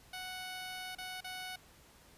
10% pulse tone with dropouts, 740 Hz, F#5, in tune, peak -33 dBFS, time 0.13-1.56 s, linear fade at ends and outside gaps 5 ms, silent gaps 0.951-0.983 / 1.207-1.243 s, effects pink hiss -61 dBFS RMS until 2.17 s + resampled to 32000 Hz

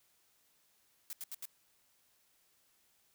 blue noise bursts, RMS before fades -43 dBFS, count 4, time 1.1-1.454 s, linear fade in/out 0 ms, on 30 ms, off 78 ms, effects white hiss -72 dBFS RMS until 3.14 s

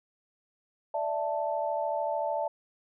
sine chord, D suspended second, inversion none, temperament just, 587.3 / 660.7 / 881 Hz, D5 / E5 / A5, 0 / +4 / +2 cents, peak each -32 dBFS, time 0.94-2.48 s, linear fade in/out 5 ms, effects none

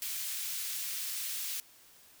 white high-pass noise, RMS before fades -37 dBFS, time 0.02-1.6 s, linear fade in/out 0 ms, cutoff 2300 Hz, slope 12 dB/octave, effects white hiss -59 dBFS RMS until 2.2 s

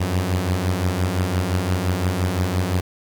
sawtooth beating tone pair, 87.31 / 93.11 Hz, F2 / F#2, 0 / +11 cents, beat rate 5.8 Hz, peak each -20 / -17 dBFS, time 0-2.81 s, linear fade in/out 10 ms, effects 8-bit

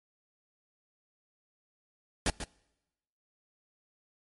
pink noise with echo, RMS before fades -27 dBFS, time 2.26-2.3 s, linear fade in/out 2 ms, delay 140 ms, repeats 1, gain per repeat -10 dB, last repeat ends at 2.44 s, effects noise-tail reverb RT60 1.0 s tail -25 dB re dry + MP3 48 kbps

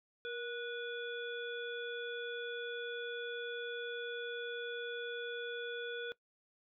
harmonic tone with a mistuned harmonic, 490 Hz, B4, 14 cents flat, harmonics 1 / 3 / 5 / 7, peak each -41 / -43 / -52 / -48 dBFS, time 0.25-6.12 s, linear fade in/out 0 ms, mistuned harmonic 1, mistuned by -57 cents, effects noise-tail reverb RT60 0.1 s tail -19 dB re dry

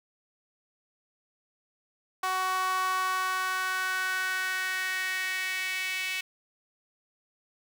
sawtooth tone with high-pass filter sweep, 373.8 Hz, F#4, 18 cents sharp, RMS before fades -30 dBFS, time 2.23-6.21 s, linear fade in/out 5 ms, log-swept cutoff 960 to 2400 Hz, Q 3.8, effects none

